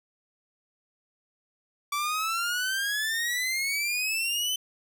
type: exponential sweep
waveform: sawtooth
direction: up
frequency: 1151 to 3063 Hz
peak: -23 dBFS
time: 1.92-4.56 s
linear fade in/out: 5 ms
effects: none